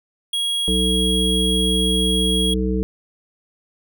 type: tone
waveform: square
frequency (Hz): 3300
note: G#7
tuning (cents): -12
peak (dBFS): -20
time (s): 0.33-2.54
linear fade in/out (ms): 5
type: harmonic tone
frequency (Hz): 63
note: B1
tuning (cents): +35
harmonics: 1 / 3 / 5 / 7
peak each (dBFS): -22 / -22 / -26 / -25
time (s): 0.68-2.83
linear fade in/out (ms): 0
effects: none